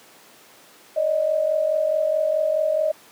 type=tone pair together; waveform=sine; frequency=580 / 624.7 Hz; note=D5 / D#5; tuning=-22 / +7 cents; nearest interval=minor second; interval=129 cents; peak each=-24 / -19 dBFS; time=0.96-2.92 s; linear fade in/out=10 ms; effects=pink hiss -49 dBFS RMS until 3.11 s + high-pass 300 Hz 12 dB/octave